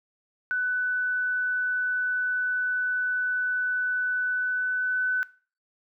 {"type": "tone with pitch glide", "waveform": "sine", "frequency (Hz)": [1495, 1504.5], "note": ["F#6", "F#6"], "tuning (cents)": [17, 28], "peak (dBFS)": -23, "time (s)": [0.51, 5.23], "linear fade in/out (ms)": 0, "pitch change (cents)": 11, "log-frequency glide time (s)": [4.28, 5.04], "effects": ["noise-tail reverb RT60 0.4 s tail -20 dB re dry"]}